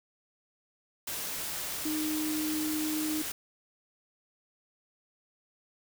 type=tone in noise; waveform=sine; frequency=308.5 Hz; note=D#4; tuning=15 cents flat; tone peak=-30 dBFS; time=1.85-3.22 s; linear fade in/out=5 ms; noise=white; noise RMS=-36 dBFS; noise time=1.07-3.32 s; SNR=+3 dB; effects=none